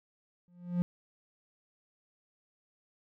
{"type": "tone with exponential growth", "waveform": "triangle", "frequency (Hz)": 176.3, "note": "F3", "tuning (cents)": 17, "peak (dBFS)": -21, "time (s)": [0.48, 0.82], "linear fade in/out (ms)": 0, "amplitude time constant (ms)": 72, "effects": []}